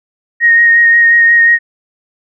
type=tone with vibrato; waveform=sine; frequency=1864.7 Hz; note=A#6; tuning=in tune; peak=-4 dBFS; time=0.4-1.59 s; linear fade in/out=50 ms; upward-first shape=sine; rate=5.6 Hz; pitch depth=16 cents each way; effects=none